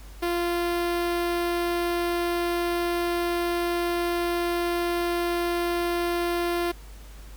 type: tone with notch filter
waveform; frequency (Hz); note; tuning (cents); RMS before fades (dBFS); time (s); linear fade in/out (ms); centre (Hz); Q
sawtooth; 346.5; F4; -14; -26; 0.22-6.72; 10; 7000; 1.4
effects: added 50 Hz sine -41 dBFS peak until 7.36 s + pink hiss -51 dBFS RMS until 7.36 s